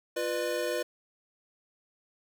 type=chord; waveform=square; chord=B diminished; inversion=second; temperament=equal with one note detuned; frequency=349.2 / 493.9 / 601.1 Hz; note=F4 / B4 / D5; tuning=0 / 0 / +40 cents; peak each=-36 / -33 / -34 dBFS; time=0.16-0.83 s; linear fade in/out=10 ms; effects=none